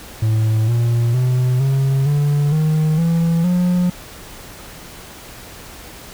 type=tone with pitch steps; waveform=triangle; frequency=110 / 117.9 / 126.36 / 135.43 / 145.15 / 155.56 / 166.73 / 178.7 Hz; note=A2 / A#2 / B2 / C#3 / D3 / D#3 / E3 / F3; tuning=0 / +20 / +40 / -40 / -20 / 0 / +20 / +40 cents; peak=-11 dBFS; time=0.22-3.9 s; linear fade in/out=5 ms; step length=460 ms; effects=pink hiss -37 dBFS RMS until 6.13 s